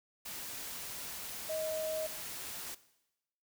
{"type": "tone in noise", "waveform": "sine", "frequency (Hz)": 630, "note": "D#5", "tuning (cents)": 21, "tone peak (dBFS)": -34, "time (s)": [1.49, 2.07], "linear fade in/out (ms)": 10, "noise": "white", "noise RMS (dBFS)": -43, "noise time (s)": [0.25, 2.75], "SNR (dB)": 6, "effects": ["noise-tail reverb RT60 0.9 s tail -17 dB re dry"]}